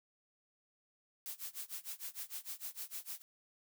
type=noise with tremolo; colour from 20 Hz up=blue; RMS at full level=-42 dBFS; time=1.26-3.22 s; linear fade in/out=0 ms; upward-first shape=sine; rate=6.6 Hz; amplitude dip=95%; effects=none